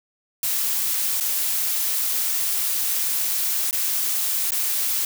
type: noise with dropouts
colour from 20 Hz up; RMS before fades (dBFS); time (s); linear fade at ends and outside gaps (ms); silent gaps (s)
blue; -23; 0.43-5.05; 2; 1.201-1.207 / 3.71-3.728 / 4.507-4.519
effects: none